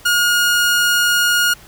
sawtooth tone, 1432 Hz, F6, 43 cents sharp, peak -9 dBFS, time 0.05-1.54 s, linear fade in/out 10 ms, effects pink hiss -43 dBFS RMS until 1.67 s

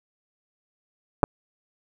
clicks, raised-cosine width 1 ms, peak -4 dBFS, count 2, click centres 1.232 / 1.239 s, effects 7-bit

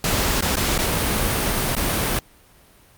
pink noise with dropouts, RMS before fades -21 dBFS, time 0.04-2.19 s, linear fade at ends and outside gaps 2 ms, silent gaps 0.409-0.423 / 0.557-0.568 / 0.779-0.788 / 1.752-1.765 s, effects pink hiss -52 dBFS RMS until 2.97 s + Opus 48 kbps

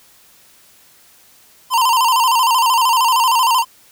square tone with vibrato, 974 Hz, B5, 24 cents flat, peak -12 dBFS, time 1.7-3.65 s, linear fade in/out 50 ms, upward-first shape square, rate 13 Hz, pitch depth 91 cents each way, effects white hiss -49 dBFS RMS until 3.91 s

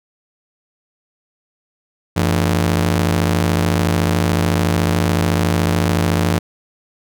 sawtooth ring-modulated tone, 130 Hz, C3, 11 cents flat, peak -7 dBFS, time 2.16-6.39 s, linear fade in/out 10 ms, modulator 38.1 Hz, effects none

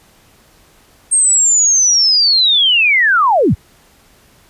sine linear sweep, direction down, 8590 to 46.25 Hz, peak -8 dBFS, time 1.11-3.55 s, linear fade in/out 20 ms, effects pink hiss -49 dBFS RMS until 4.49 s + resampled to 32000 Hz

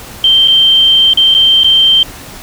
sine tone with dropouts, 3136 Hz, G7, in tune, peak -4 dBFS, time 0.24-2.03 s, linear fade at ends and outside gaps 2 ms, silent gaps 0.476-0.481 / 1.135-1.173 / 1.342-1.348 / 1.635-1.644 s, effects pink hiss -30 dBFS RMS until 2.42 s

